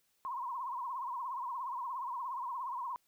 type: tone with vibrato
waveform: sine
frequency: 1012 Hz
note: B5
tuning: 42 cents sharp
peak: -36 dBFS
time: 0.25-2.96 s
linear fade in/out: 0 ms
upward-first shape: triangle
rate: 17 Hz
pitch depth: 160 cents each way
effects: white hiss -75 dBFS RMS until 3.07 s